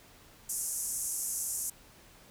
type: band-pass noise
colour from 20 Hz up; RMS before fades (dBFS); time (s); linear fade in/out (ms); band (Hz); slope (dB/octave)
white; -35; 0.49-1.7; 5; 6100 to 12000; 48
effects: pink hiss -57 dBFS RMS until 2.3 s